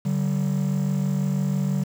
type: tone pair together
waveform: triangle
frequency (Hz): 145.18 / 191.3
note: D3 / G3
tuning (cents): -20 / -42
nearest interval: perfect fourth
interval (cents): 478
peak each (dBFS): -21 / -21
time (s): 0.05-1.84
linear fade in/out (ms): 10
effects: tanh soft clip ceiling -14 dBFS + 7-bit